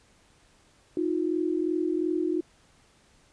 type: tone pair together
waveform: sine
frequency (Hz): 314.3 / 357.1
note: D#4 / F4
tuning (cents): +18 / +39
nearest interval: major second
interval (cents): 221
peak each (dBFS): -27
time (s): 0.97-2.41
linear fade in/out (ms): 2
effects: pink hiss -61 dBFS RMS until 3.32 s + resampled to 22050 Hz